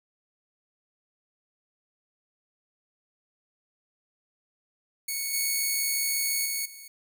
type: tone with level steps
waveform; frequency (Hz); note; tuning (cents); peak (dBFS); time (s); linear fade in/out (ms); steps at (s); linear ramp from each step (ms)
5% pulse; 2217; C#7; 0; -19 / -15 / -18 / -33; 5.08-6.88; 5; 5.33 / 6.45 / 6.65; 10
effects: none